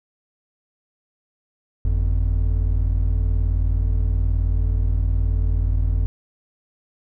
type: tone pair together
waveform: triangle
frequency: 48.35 / 87.31 Hz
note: G1 / F2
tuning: -23 / 0 cents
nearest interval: minor seventh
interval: 1023 cents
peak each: -16 / -20 dBFS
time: 1.85-6.06 s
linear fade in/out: 0 ms
effects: none